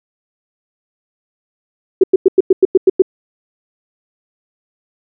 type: tone bursts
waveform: sine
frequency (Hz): 377.7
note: F#4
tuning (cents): +36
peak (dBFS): -3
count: 9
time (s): 2.01-3.021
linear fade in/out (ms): 5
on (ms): 27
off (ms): 96
effects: none